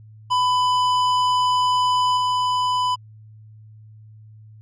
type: tone with level steps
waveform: square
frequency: 999 Hz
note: B5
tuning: 20 cents sharp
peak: -17 / -19 dBFS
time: 0.3-2.96 s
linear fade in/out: 20 ms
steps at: 2.17 s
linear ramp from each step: 5 ms
effects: added 108 Hz sine -42 dBFS peak until 4.61 s + low-pass 5000 Hz 12 dB/octave